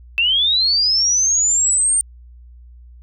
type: linear sweep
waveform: sine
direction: up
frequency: 2637 to 8870 Hz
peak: -13 dBFS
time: 0.18-2.01 s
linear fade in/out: 0 ms
effects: added 60 Hz sine -39 dBFS peak until 3.02 s